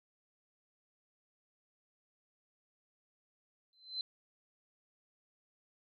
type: tone with exponential growth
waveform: sine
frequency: 4068 Hz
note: C8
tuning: 50 cents flat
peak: -32 dBFS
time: 3.73-4.01 s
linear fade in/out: 1 ms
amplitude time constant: 60 ms
effects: none